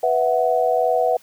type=chord; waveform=sine; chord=B suspended fourth; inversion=none; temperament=just; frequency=493.9 / 658.5 / 740.8 Hz; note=B4 / E5 / F#5; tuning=0 / -2 / +2 cents; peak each=-20 dBFS; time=0.03-1.17 s; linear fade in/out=5 ms; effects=white hiss -52 dBFS RMS until 1.22 s